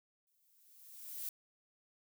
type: noise with exponential growth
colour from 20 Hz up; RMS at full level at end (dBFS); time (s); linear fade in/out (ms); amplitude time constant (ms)
violet; -40; 0.27-1.29; 1; 220
effects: none